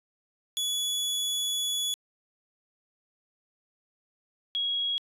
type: tone pair in turn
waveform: sawtooth / sine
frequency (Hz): 3401 / 3312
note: G#7 / G#7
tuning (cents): +40 / -5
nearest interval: unison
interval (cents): 45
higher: first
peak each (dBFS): -24 / -26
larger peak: first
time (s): 0.57-1.94 / 4.55-4.98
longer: first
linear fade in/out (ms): 0
effects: resampled to 32000 Hz